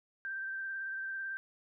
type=tone with vibrato; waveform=sine; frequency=1568 Hz; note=G6; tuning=in tune; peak=-36 dBFS; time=0.25-1.37 s; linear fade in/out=0 ms; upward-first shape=sine; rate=18 Hz; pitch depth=21 cents each way; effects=none